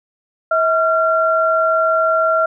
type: tone pair together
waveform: sine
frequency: 645 / 1373 Hz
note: E5 / F6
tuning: -38 / -30 cents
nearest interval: octave + minor second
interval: 1308 cents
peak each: -15 dBFS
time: 0.51-2.46 s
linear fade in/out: 5 ms
effects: none